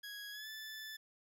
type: tone with pitch glide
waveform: 20% pulse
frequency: 1660 to 1748.6 Hz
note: G#6 to A6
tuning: -1 to -11 cents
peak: -40 dBFS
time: 0.03-0.97 s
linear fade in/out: 10 ms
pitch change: +90 cents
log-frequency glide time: 0.31-0.48 s
effects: none